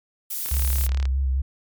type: noise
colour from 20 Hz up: violet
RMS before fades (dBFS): -28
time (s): 0.3-0.87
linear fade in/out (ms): 10
type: click train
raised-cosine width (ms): 0.2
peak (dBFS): -17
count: 23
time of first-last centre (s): 0.46-1.055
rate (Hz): 37
type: tone with vibrato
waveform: sine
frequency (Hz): 66.6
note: C2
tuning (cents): +31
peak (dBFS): -19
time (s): 0.51-1.42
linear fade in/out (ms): 10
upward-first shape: square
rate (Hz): 4.7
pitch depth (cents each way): 32
effects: MP3 96 kbps